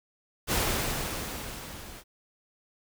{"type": "noise with level ramp", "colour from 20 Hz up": "pink", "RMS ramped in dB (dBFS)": [-25, -46], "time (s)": [0.47, 2.04], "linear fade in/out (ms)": 50, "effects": []}